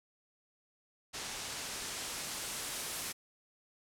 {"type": "noise with low-pass filter sweep", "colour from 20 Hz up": "white", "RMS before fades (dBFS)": -41, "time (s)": [1.13, 3.13], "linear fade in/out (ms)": 20, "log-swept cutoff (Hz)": [7100, 12000], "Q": 0.78, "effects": []}